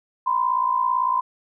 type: tone pair together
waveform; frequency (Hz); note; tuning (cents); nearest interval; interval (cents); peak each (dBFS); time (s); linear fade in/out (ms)
sine; 973 / 1030.9; B5 / C6; -26 / -26; minor second; 100; -23 / -20; 0.26-1.21; 10
effects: none